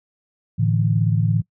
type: chord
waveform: sine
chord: A suspended fourth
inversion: none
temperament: equal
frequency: 110 / 146.83 / 164.81 Hz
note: A2 / D3 / E3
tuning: 0 / 0 / 0 cents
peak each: -18 / -22 / -21 dBFS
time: 0.58-1.42 s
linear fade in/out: 20 ms
effects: noise-tail reverb RT60 0.1 s tail -23 dB re dry